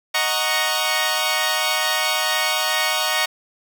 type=chord; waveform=10% pulse; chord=D# minor seventh; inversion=none; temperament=equal; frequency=622.3 / 740 / 932.3 / 1108.7 Hz; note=D#5 / F#5 / A#5 / C#6; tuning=0 / 0 / 0 / 0 cents; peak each=-16 dBFS; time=0.14-3.26 s; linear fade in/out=10 ms; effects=none